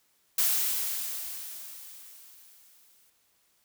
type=noise with exponential decay; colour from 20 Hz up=blue; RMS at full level=-24 dBFS; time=0.38-3.1 s; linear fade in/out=5 ms; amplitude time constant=590 ms; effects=white hiss -69 dBFS RMS until 3.64 s